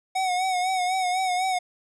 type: tone with vibrato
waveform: square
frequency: 740 Hz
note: F#5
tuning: in tune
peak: -23 dBFS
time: 0.15-1.59 s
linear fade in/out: 10 ms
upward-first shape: sine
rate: 4 Hz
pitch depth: 52 cents each way
effects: resampled to 24000 Hz